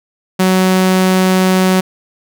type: tone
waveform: sawtooth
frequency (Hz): 186.5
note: F#3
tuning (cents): +14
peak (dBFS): -5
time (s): 0.39-1.81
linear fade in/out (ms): 10
effects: none